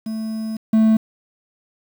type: tone pair in turn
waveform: triangle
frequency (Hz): 220 / 220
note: A3 / A3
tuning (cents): 0 / 0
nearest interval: unison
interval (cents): 0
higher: neither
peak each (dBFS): -21 / -9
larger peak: second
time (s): 0.06-0.57 / 0.73-0.97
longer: first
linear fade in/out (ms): 5
effects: 7-bit